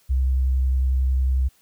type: tone with vibrato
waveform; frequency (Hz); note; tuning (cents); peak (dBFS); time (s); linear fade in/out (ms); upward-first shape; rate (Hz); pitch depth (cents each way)
sine; 65.1; C2; -8; -17; 0.09-1.49; 20; triangle; 11; 17
effects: white hiss -60 dBFS RMS until 1.61 s